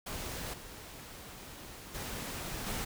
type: noise with level steps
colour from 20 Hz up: pink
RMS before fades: -40 / -48 / -40 / -37 dBFS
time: 0.06-2.85 s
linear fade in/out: 10 ms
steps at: 0.53 / 1.94 / 2.66 s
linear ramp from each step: 10 ms
effects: none